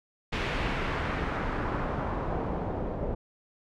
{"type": "noise with low-pass filter sweep", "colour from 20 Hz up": "pink", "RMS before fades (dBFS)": -31, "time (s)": [0.32, 3.15], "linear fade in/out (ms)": 10, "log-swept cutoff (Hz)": [2900, 580], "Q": 1.2, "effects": []}